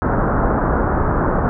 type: low-pass noise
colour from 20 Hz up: pink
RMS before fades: -17 dBFS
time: 0.02-1.49 s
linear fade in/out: 0 ms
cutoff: 1500 Hz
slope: 48 dB/octave
effects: none